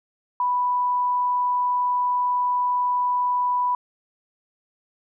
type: tone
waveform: sine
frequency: 987.8 Hz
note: B5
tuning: in tune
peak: -19 dBFS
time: 0.4-3.75 s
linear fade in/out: 2 ms
effects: none